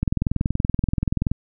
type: click train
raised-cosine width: 5 ms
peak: -8 dBFS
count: 28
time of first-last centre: 0.03-1.316 s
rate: 21 Hz
effects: none